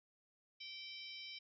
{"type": "harmonic tone with a mistuned harmonic", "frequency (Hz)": 773, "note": "G5", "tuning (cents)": -24, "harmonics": [3, 4, 5, 6, 7], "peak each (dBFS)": [-53, -52, -55, -56, -56], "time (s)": [0.6, 1.39], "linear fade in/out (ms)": 10, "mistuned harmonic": 6, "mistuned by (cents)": 70, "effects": []}